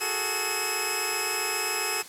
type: tone cluster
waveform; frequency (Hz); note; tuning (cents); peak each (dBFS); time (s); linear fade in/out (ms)
10% pulse; 369.8 / 420.1 / 447.6 / 2571; F#4 / G#4 / A4 / E7; -1 / +20 / +30 / -44; -27 / -25 / -27 / -19; 0-2.03; 20
effects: white hiss -45 dBFS RMS until 2.08 s + low-pass 12000 Hz 12 dB/octave